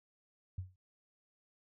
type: tone with exponential decay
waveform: sine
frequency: 92.5 Hz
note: F#2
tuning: in tune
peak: -34 dBFS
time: 0.58-0.76 s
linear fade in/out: 5 ms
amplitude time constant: 39 ms
effects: none